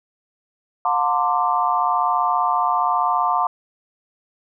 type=tone cluster; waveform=sine; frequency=719 / 898 / 1039 / 1174 Hz; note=F#5 / A5 / C6 / D6; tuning=-50 / +35 / -12 / -1 cents; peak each=-22 dBFS; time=0.85-3.47 s; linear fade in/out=2 ms; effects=none